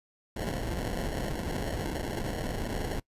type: noise with sample-and-hold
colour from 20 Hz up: pink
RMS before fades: -33 dBFS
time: 0.36-3 s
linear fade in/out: 5 ms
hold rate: 1225 Hz
effects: noise-tail reverb RT60 0.1 s tail -22 dB re dry + resampled to 32000 Hz